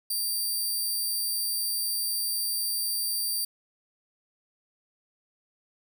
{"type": "tone", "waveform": "10% pulse", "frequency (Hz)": 4696, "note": "D8", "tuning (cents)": -1, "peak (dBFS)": -20, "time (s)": [0.1, 3.45], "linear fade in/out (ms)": 5, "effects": []}